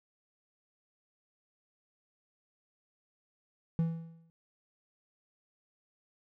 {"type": "tone with exponential decay", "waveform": "triangle", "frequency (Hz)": 164.81, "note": "E3", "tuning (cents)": 0, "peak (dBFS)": -22, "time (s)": [3.79, 4.3], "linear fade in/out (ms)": 0, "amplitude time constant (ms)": 110, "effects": []}